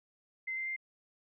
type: tone with pitch steps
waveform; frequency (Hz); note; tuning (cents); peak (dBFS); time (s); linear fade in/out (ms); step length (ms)
sine; 2069 / 2085 / 2100; C7 / C7 / C7; -20 / -7 / +6; -34; 0.47-0.764; 10; 98
effects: none